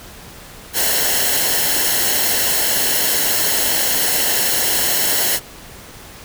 white noise with comb filter, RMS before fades -17 dBFS, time 0.73-5.4 s, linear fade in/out 50 ms, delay 0.83 ms, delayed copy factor -0.6, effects pink hiss -38 dBFS RMS until 6.24 s

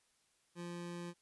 25% pulse tone, 173.6 Hz, F3, 10 cents flat, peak -39 dBFS, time 0.55-1.14 s, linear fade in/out 50 ms, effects white hiss -75 dBFS RMS until 1.21 s + resampled to 24000 Hz

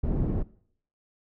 pink low-pass noise, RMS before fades -26 dBFS, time 0.03-0.43 s, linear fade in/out 10 ms, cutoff 300 Hz, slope 12 dB/octave, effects noise-tail reverb RT60 0.6 s tail -20 dB re dry

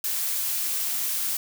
blue noise, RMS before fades -27 dBFS, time 0.04-1.37 s, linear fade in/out 2 ms, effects none

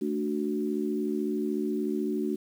sine chord, D major, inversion second, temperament equal, 220 / 293.7 / 370 Hz, A3 / D4 / F#4, 0 / 0 / 0 cents, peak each -31 dBFS, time 0.01-2.36 s, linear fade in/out 10 ms, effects 9-bit

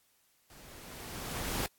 pink noise with level ramp, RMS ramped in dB -55 to -33 dBFS, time 0.5-1.66 s, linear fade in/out 0 ms, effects white hiss -70 dBFS RMS until 1.78 s + AAC 64 kbps

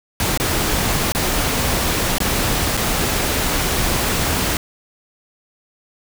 pink noise with dropouts, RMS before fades -19 dBFS, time 0.2-4.57 s, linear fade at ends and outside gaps 1 ms, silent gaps 0.375-0.399 / 1.121-1.149 / 2.183-2.203 / 2.769-2.774 s, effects none

